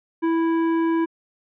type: tone with hard clipping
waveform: triangle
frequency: 329.4 Hz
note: E4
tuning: 1 cent flat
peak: -20 dBFS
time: 0.22-1.06 s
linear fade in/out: 20 ms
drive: 17 dB
effects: low-pass 2000 Hz 12 dB/octave